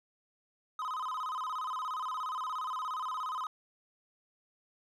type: tone with vibrato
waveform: triangle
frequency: 1135 Hz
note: C#6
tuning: 41 cents sharp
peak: -32 dBFS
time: 0.79-3.47 s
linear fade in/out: 2 ms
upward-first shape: square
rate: 17 Hz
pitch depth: 180 cents each way
effects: none